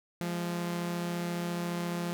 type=tone pair together; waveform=sawtooth; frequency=173.24 / 207.7 Hz; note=F3 / G#3; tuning=-14 / 0 cents; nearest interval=minor third; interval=314 cents; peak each=-28 / -37 dBFS; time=0.21-2.13 s; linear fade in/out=0 ms; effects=none